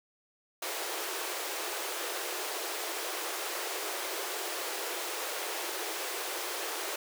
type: high-pass noise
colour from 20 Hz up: pink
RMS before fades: -36 dBFS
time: 0.62-6.96 s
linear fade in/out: 5 ms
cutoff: 330 Hz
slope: 96 dB/octave
effects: none